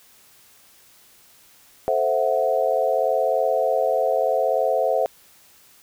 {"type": "chord", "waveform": "sine", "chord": "F# half-diminished seventh", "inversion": "first", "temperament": "equal", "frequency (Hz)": [440, 523.3, 659.3, 740], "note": ["A4", "C5", "E5", "F#5"], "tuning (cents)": [0, 0, 0, 0], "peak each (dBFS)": [-26, -22, -22, -25], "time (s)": [1.88, 5.06], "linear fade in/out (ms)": 0, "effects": ["white hiss -53 dBFS RMS until 5.82 s"]}